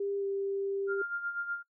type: tone with pitch glide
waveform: sine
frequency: 399.5 to 394.5 Hz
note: G4 to G4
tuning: +33 to +11 cents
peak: -30 dBFS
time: 0-1.02 s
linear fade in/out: 5 ms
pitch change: -22 cents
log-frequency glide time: 0.18-0.25 s
type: tone with tremolo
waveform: sine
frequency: 1400 Hz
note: F6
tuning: 4 cents sharp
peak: -30 dBFS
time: 0.87-1.63 s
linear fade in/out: 50 ms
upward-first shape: sine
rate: 8.1 Hz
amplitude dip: 65%
effects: noise-tail reverb RT60 0.1 s tail -21 dB re dry